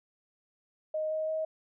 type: tone with pitch steps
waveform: sine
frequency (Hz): 622.3 / 627.4 / 632.4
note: D#5 / D#5 / D#5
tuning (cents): 0 / +14 / +28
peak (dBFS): -29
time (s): 0.94-1.45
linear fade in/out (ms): 5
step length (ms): 170
effects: none